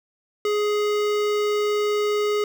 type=tone with notch filter; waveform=square; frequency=417.6 Hz; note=G#4; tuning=10 cents sharp; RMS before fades=-22 dBFS; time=0.45-2.44 s; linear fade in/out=2 ms; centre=11000 Hz; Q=0.53; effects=none